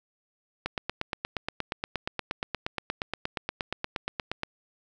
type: click train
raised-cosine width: 0.3 ms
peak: -13 dBFS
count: 33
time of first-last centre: 0.66-4.434 s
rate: 8.48 Hz
effects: none